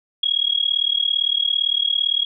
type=tone with amplitude modulation; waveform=sine; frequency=3304 Hz; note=G#7; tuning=10 cents flat; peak=-13 dBFS; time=0.23-2.25 s; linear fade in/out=5 ms; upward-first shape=sine; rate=37.7 Hz; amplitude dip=95%; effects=none